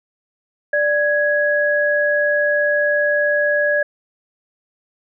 sine tone pair together, 589 / 1665.9 Hz, D5 / G#6, +5 / +5 cents, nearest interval octave + tritone, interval 1800 cents, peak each -17 dBFS, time 0.73-3.83 s, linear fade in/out 5 ms, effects none

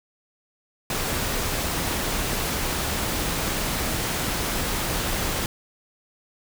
pink noise, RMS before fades -26 dBFS, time 0.9-5.46 s, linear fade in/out 2 ms, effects none

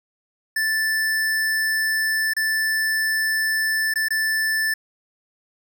square tone with dropouts, 1760 Hz, A6, in tune, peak -20 dBFS, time 0.56-4.74 s, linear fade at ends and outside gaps 5 ms, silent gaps 2.336-2.365 / 3.939-3.957 / 4.085-4.105 s, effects none

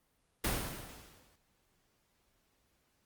pink noise with exponential decay, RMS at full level -30 dBFS, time 0.44-1.36 s, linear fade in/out 5 ms, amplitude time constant 200 ms, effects pink hiss -75 dBFS RMS until 3.05 s + Opus 32 kbps

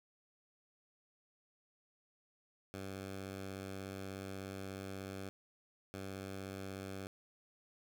10% pulse tone bursts at uneven times, 96.6 Hz, G2, 25 cents flat, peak -35 dBFS, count 2, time 2.74-5.29 / 5.94-7.07 s, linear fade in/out 0 ms, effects none

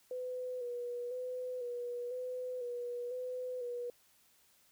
sine tone with vibrato, 493.9 Hz, B4, in tune, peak -37 dBFS, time 0.11-3.9 s, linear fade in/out 2 ms, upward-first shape square, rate 1 Hz, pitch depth 33 cents each way, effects white hiss -68 dBFS RMS until 4.71 s

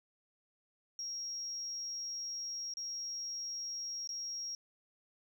sine tone with dropouts, 5600 Hz, F8, 4 cents sharp, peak -37 dBFS, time 0.99-4.55 s, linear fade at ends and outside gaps 1 ms, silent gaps 2.738-2.77 / 4.074-4.091 s, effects tanh soft clip ceiling -34 dBFS

